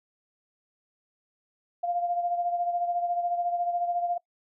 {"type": "beating tone pair", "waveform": "sine", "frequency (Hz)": [698, 712], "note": ["F5", "F5"], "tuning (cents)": [-1, 33], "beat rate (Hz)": 14, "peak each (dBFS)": [-26, -34], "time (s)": [1.83, 4.18], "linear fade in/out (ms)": 10, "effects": ["noise-tail reverb RT60 0.1 s tail -22 dB re dry"]}